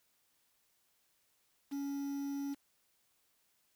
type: tone with quantisation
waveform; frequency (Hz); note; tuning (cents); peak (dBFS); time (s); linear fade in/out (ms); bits
triangle; 280.1; C#4; +18; -34; 1.71-2.55; 20; 9
effects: white hiss -75 dBFS RMS until 3.75 s